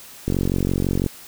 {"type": "click train", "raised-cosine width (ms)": 3, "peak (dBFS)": -8, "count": 37, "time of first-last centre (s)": [0.28, 1.063], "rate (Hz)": 46, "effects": ["white hiss -42 dBFS RMS until 1.27 s"]}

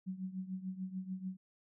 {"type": "tone with tremolo", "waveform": "sine", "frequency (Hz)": 187.3, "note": "F#3", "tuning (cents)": 21, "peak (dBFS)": -35, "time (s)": [0.06, 1.37], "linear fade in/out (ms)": 20, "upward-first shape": "triangle", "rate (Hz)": 6.8, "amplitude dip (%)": 85, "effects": []}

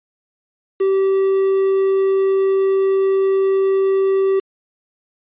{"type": "tone with quantisation", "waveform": "triangle", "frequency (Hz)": 386.8, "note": "G4", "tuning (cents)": -23, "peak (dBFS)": -11, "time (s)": [0.8, 4.4], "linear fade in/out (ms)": 10, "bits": 6, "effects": ["resampled to 8000 Hz"]}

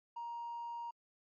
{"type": "tone", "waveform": "triangle", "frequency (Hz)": 940, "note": "A#5", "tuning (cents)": 14, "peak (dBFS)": -37, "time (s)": [0.16, 0.91], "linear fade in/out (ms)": 10, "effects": ["tanh soft clip ceiling -37 dBFS", "MP3 32 kbps"]}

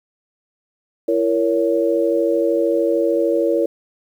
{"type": "chord", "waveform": "sine", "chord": "A# diminished", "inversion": "second", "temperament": "just", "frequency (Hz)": [335.6, 466.2, 559.4], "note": ["E4", "A#4", "C#5"], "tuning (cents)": [31, 0, 16], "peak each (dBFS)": -19, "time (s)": [1.08, 3.66], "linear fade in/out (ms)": 5, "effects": ["8-bit"]}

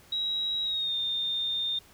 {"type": "tone with pitch glide", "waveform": "sine", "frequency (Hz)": [3848, 3632], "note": ["B7", "A#7"], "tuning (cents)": [-46, -46], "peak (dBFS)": -27, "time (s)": [0.12, 1.79], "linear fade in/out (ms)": 5, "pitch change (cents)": -100, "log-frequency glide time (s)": [0.63, 0.95], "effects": ["pink hiss -56 dBFS RMS until 1.93 s"]}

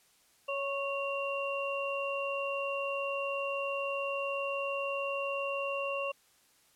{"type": "tone cluster", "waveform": "sine", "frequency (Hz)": [557, 1104, 2763], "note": ["C#5", "C#6", "F7"], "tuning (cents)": [8, -7, -19], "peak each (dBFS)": [-34, -38, -37], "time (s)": [0.48, 6.12], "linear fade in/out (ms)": 10, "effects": ["white hiss -66 dBFS RMS until 6.75 s", "low-pass 12000 Hz 12 dB/octave"]}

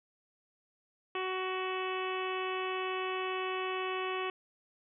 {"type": "harmonic tone", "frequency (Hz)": 373.5, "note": "F#4", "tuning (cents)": 16, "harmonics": [1, 2, 3, 4, 5, 6, 7, 8, 9], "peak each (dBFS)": [-36, -42, -38, -48, -45, -46, -42, -45, -53], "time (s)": [1.15, 4.3], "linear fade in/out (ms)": 2, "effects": []}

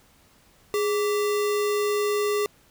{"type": "tone with sample-and-hold", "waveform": "sine", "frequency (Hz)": 415.3, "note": "G#4", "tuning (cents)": 0, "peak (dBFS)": -21, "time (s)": [0.74, 2.46], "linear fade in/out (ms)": 0, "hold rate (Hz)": 1575, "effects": ["pink hiss -58 dBFS RMS until 2.7 s"]}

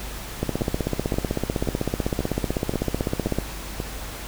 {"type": "two click trains", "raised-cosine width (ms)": 2, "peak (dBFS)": [-9, -13], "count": [48, 7], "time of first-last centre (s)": [[0.43, 3.386], [0.61, 3.801]], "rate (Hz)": [15.9, 1.88], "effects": ["added 50 Hz sine -35 dBFS peak until 4.27 s", "pink hiss -36 dBFS RMS until 4.27 s"]}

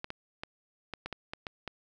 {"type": "clicks", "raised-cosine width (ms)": 0.3, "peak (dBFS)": -21, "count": 9, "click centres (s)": [0.044, 0.104, 0.435, 0.937, 1.06, 1.127, 1.335, 1.468, 1.677], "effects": []}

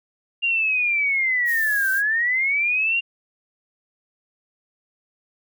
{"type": "linear two-way sweep", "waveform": "sine", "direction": "down then up", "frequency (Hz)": [2800, 1535, 2800], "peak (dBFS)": -18, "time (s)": [0.42, 3.01], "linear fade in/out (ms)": 20, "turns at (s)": 1.91}
{"type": "noise", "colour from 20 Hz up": "violet", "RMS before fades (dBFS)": -33, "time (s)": [1.45, 2.03], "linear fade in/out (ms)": 50}
{"effects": []}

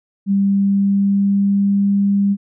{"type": "tone with pitch glide", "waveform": "sine", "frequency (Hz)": [197.7, 199.77], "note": ["G3", "G3"], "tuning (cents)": [15, 33], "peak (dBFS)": -12, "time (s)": [0.26, 2.37], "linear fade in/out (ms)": 50, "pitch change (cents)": 18, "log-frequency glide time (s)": [0.37, 1.85], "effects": []}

